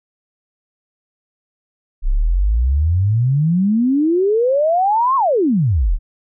sine exponential two-way sweep, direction up then down, 30.63 to 1108.7 to 30.63 Hz, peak -12 dBFS, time 2.02-5.99 s, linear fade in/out 50 ms, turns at 5.16 s, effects none

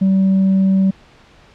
sine tone with tanh clipping, 191.8 Hz, G3, 37 cents flat, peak -11 dBFS, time 0.01-0.91 s, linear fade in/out 10 ms, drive 1 dB, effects pink hiss -47 dBFS RMS until 1.54 s + low-pass 4000 Hz 12 dB/octave

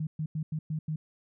sine tone bursts at uneven times, 155.56 Hz, D#3, in tune, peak -29 dBFS, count 6, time 0-0.07 / 0.19-0.26 / 0.35-0.43 / 0.52-0.59 / 0.7-0.79 / 0.88-0.96 s, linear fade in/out 5 ms, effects none

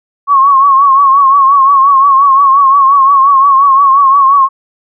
sine tone with vibrato, 1100 Hz, C#6, 14 cents flat, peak -3 dBFS, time 0.27-4.49 s, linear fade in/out 50 ms, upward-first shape triangle, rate 5.7 Hz, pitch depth 79 cents each way, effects none

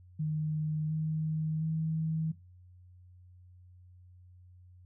sine tone with pitch steps, 154.1 / 156.7 / 159.35 Hz, D#3 / D#3 / D#3, -16 / +13 / +42 cents, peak -29 dBFS, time 0.19-2.32 s, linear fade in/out 10 ms, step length 710 ms, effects noise-tail reverb RT60 0.3 s tail -19 dB re dry + added 90 Hz sine -53 dBFS peak until 4.85 s

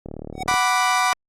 click train, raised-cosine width 2 ms, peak -19 dBFS, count 19, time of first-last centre 0.06-0.54 s, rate 37.5 Hz
square tone with exponential growth, 750 Hz, F#5, 23 cents sharp, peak -22 dBFS, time 0.33-0.43 s, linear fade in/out 5 ms, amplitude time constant 20 ms
30% pulse chord, B minor, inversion second, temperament equal, 740 / 987.8 / 1174.7 Hz, F#5 / B5 / D6, 0 / 0 / 0 cents, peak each -19 dBFS, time 0.48-1.13 s, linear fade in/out 0 ms
effects low-pass 10000 Hz 12 dB/octave + Opus 48 kbps

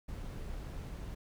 brown noise, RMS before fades -42 dBFS, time 0.08-1.15 s, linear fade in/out 10 ms, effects none

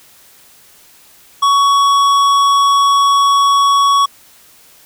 sine tone with tanh clipping, 1120 Hz, C#6, 18 cents sharp, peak -10 dBFS, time 1.42-4.06 s, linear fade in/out 10 ms, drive 14 dB, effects white hiss -45 dBFS RMS until 4.85 s

